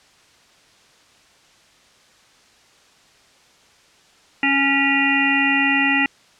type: harmonic tone with a mistuned harmonic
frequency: 277.2 Hz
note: C#4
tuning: in tune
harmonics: 1 / 3 / 5 / 7 / 9 / 10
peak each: -21 / -25 / -29 / -19 / -23 / -22 dBFS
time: 4.43-6.06 s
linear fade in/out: 2 ms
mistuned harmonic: 9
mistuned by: -36 cents
effects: white hiss -53 dBFS RMS until 6.39 s + low-pass 6000 Hz 12 dB/octave